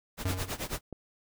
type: noise with tremolo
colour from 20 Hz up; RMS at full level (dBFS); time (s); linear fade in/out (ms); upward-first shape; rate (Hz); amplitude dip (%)
pink; -33; 0.17-0.81; 50; sine; 9.2; 90
type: tone with exponential decay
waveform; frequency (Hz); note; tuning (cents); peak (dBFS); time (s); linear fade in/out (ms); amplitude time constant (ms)
square; 92.5; F#2; 0; -27; 0.25-0.76; 5; 110
type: clicks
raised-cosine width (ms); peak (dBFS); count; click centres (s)
2; -26; 2; 0.732 / 0.927
effects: none